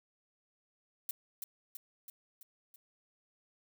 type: noise with echo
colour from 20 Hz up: violet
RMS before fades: -37 dBFS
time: 1.09-1.11 s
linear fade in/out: 2 ms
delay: 330 ms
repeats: 5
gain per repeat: -4 dB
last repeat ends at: 2.76 s
effects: none